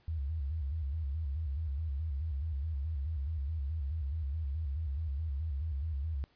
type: tone with vibrato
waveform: sine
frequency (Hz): 74.3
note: D2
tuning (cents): +21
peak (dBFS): -32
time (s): 0.08-6.24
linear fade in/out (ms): 0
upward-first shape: square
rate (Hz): 4.7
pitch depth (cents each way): 140
effects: pink hiss -69 dBFS RMS until 6.35 s + resampled to 11025 Hz